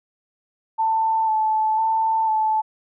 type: tone with vibrato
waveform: sine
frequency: 880 Hz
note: A5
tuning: in tune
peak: -17 dBFS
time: 0.78-2.62 s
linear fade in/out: 20 ms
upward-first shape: square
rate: 1 Hz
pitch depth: 18 cents each way
effects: none